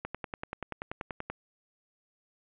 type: click train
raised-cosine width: 0.5 ms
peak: -20 dBFS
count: 14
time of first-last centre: 0.05-1.3 s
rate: 10.4 Hz
effects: resampled to 8000 Hz + 10-bit